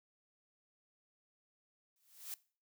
blue noise with exponential growth, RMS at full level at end -41 dBFS, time 1.96-2.34 s, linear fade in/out 1 ms, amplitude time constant 81 ms, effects noise-tail reverb RT60 0.4 s tail -21 dB re dry

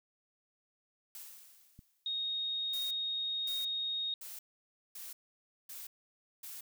blue noise with exponential decay, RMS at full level -46 dBFS, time 1.15-2.26 s, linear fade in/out 1 ms, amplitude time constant 240 ms
click, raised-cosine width 5 ms, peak -40 dBFS, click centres 1.791 s
sine tone, 3729 Hz, A#7, in tune, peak -33 dBFS, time 2.06-4.14 s, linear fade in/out 2 ms
blue noise bursts, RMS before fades -46 dBFS, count 6, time 2.73-6.61 s, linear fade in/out 5 ms, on 180 ms, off 560 ms
effects none

